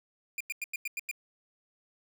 45% pulse tone bursts, 2410 Hz, D7, 44 cents sharp, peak -32 dBFS, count 7, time 0.38-1.113 s, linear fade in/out 2 ms, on 25 ms, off 93 ms, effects none

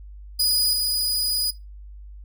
sawtooth tone with level steps, 4943 Hz, D#8, 12 cents flat, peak -15 / -18 dBFS, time 0.39-1.51 s, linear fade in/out 10 ms, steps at 0.73 s, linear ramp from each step 5 ms, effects noise-tail reverb RT60 0.2 s tail -17 dB re dry + added 50 Hz sine -38 dBFS peak until 2.24 s

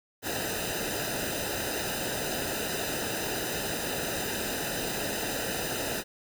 pink noise with comb filter, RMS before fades -32 dBFS, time 0.22-6.04 s, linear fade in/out 50 ms, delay 0.9 ms, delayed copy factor -0.8, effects none

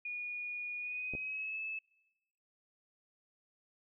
sine tone with pitch glide, 2448 to 2609 Hz, D#7 to E7, -29 to -18 cents, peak -37 dBFS, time 0.05-1.79 s, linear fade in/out 5 ms, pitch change +111 cents, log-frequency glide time 0.79-1.6 s
clicks, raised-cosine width 2 ms, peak -30 dBFS, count 2, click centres 1.137 / 1.151 s
effects noise-tail reverb RT60 1.0 s tail -24 dB re dry

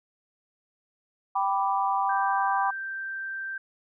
sine chord, G major, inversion none, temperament equal, 784 / 987.8 / 1174.7 Hz, G5 / B5 / D6, 0 / 0 / 0 cents, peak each -26 / -27 / -29 dBFS, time 1.35-2.71 s, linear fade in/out 10 ms
sine tone, 1568 Hz, G6, in tune, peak -31 dBFS, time 2.09-3.58 s, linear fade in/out 5 ms
effects none

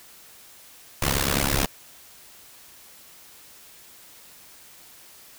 pink noise with amplitude modulation, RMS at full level -19 dBFS, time 1.02-1.66 s, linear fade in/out 5 ms, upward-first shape sine, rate 69.1 Hz, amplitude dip 100%, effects white hiss -49 dBFS RMS until 5.38 s

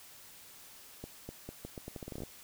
accelerating click train, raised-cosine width 2 ms, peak -28 dBFS, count 15, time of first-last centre 1.04-2.235 s, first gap 250 ms, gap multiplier 0.8, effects white hiss -54 dBFS RMS until 2.43 s

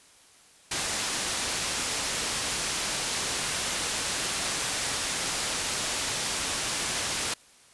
white low-pass noise, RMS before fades -30 dBFS, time 0.71-7.34 s, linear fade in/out 5 ms, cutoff 8600 Hz, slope 12 dB/octave, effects white hiss -56 dBFS RMS until 7.73 s + resampled to 24000 Hz

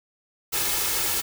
white noise with comb filter, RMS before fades -25 dBFS, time 0.52-1.22 s, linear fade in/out 20 ms, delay 2.3 ms, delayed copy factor +0.5, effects none

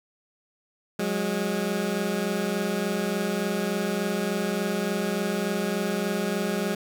20% pulse tone pair together, 182.57 / 206 Hz, F#3 / G#3, -23 / -14 cents, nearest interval major second, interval 209 cents, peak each -24 / -22 dBFS, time 0.99-6.75 s, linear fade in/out 5 ms, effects none

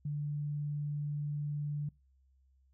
sine tone, 146.83 Hz, D3, in tune, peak -33 dBFS, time 0.05-1.89 s, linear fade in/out 5 ms, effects noise-tail reverb RT60 0.3 s tail -26 dB re dry + added 66 Hz sine -65 dBFS peak until 2.73 s

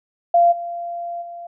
sine tone with level steps, 690 Hz, F5, 21 cents flat, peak -10 / -25 / -31 dBFS, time 0.34-1.47 s, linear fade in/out 5 ms, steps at 0.51 / 1.21 s, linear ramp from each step 20 ms, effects none

